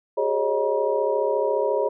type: tone cluster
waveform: sine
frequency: 380.4 / 414.7 / 546 / 617 / 956 Hz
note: F#4 / G#4 / C#5 / D#5 / A#5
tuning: +48 / -3 / -26 / -15 / +43 cents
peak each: -31 / -24 / -24 / -27 / -29 dBFS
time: 0.17-1.89 s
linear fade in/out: 10 ms
effects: none

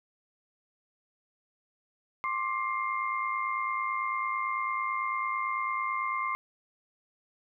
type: tone cluster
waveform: sine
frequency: 1058 / 1167 / 2113 Hz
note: C6 / D6 / C7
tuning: +19 / -11 / +16 cents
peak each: -32 / -33 / -34 dBFS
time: 2.24-6.35 s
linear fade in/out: 0 ms
effects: none

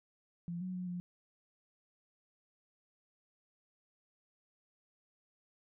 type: tone with pitch steps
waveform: sine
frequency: 172.1 / 184.2 / 181.4 / 177.3 Hz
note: F3 / F#3 / F#3 / F3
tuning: -25 / -7 / -34 / +26 cents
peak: -37 dBFS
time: 0.48-1 s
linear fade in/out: 0 ms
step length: 130 ms
effects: none

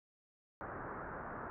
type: low-pass noise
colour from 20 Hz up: white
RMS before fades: -45 dBFS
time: 0.61-1.5 s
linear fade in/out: 0 ms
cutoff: 1600 Hz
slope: 48 dB/octave
effects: none

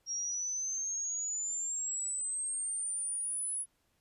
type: exponential sweep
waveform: sine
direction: up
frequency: 5588 to 10350 Hz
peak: -33 dBFS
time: 0.06-3.66 s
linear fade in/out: 50 ms
effects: pink hiss -75 dBFS RMS until 4 s + resampled to 32000 Hz

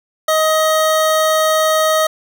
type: tone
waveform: 25% pulse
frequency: 629 Hz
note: D#5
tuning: 19 cents sharp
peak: -8 dBFS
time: 0.28-2.07 s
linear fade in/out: 5 ms
effects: none

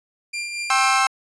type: tone with tremolo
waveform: sawtooth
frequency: 2386 Hz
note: D7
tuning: 27 cents sharp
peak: -21 dBFS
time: 0.33-0.99 s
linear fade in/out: 10 ms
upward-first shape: triangle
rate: 4.4 Hz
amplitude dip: 45%
type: chord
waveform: 30% pulse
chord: C major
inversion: second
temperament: equal with one note detuned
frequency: 784 / 1069.7 / 1318.5 Hz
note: G5 / C6 / E6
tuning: 0 / +38 / 0 cents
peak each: -18 dBFS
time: 0.7-1.07 s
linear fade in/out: 2 ms
effects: resampled to 22050 Hz

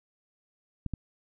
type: clicks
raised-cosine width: 5 ms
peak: -20 dBFS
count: 2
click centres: 0.863 / 0.937 s
effects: none

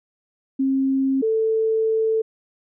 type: tone pair in turn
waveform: sine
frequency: 268.2 / 443.1 Hz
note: C4 / A4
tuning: +43 / +12 cents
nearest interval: major sixth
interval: 869 cents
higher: second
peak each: -17 dBFS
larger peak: neither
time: 0.59-1.22 / 1.22-2.22 s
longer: second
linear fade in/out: 10 ms
effects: none

